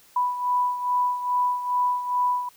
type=beating tone pair; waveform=sine; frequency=987.8 / 990.2 Hz; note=B5 / B5; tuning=0 / +4 cents; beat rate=2.4 Hz; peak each=-22 / -28 dBFS; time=0.16-2.49 s; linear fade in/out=5 ms; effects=white hiss -55 dBFS RMS until 2.56 s